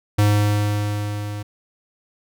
square tone with level ramp, 103.83 Hz, G#2, in tune, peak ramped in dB -13 to -28 dBFS, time 0.18-1.43 s, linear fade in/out 10 ms, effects none

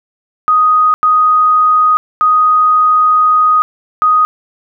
sine tone bursts at uneven times, 1247 Hz, D#6, 3 cents sharp, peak -6 dBFS, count 4, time 0.48-0.94 / 1.03-1.97 / 2.21-3.62 / 4.02-4.25 s, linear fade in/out 0 ms, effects none

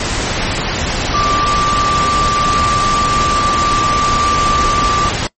sine tone in noise, 1174.7 Hz, D6, in tune, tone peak -12 dBFS, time 1.14-5.09 s, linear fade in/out 2 ms, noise pink, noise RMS -17 dBFS, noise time 0-5.27 s, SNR +2 dB, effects noise-tail reverb RT60 0.1 s tail -22 dB re dry + MP3 32 kbps

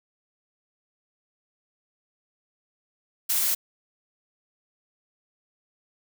blue noise, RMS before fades -24 dBFS, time 3.29-3.55 s, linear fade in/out 10 ms, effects none

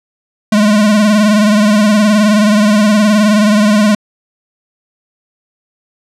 square tone with vibrato, 210.3 Hz, G#3, 22 cents sharp, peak -7 dBFS, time 0.52-3.95 s, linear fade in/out 5 ms, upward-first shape sine, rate 19 Hz, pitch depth 63 cents each way, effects low-pass 9000 Hz 12 dB/octave

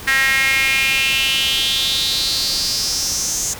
sawtooth tone with high-pass filter sweep, 268.3 Hz, C4, 44 cents sharp, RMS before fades -18 dBFS, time 0.07-3.54 s, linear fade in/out 10 ms, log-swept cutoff 1800 to 6700 Hz, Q 5.3, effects pink hiss -33 dBFS RMS until 3.59 s

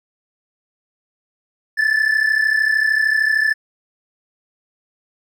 triangle tone pair together, 1726.8 / 1760 Hz, A6 / A6, -33 / 0 cents, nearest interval unison, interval 33 cents, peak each -15 / -13 dBFS, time 1.77-3.54 s, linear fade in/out 20 ms, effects tanh soft clip ceiling -9 dBFS

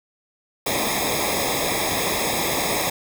pink noise with comb filter, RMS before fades -23 dBFS, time 0.66-2.9 s, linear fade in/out 5 ms, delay 0.68 ms, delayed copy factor -1, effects none

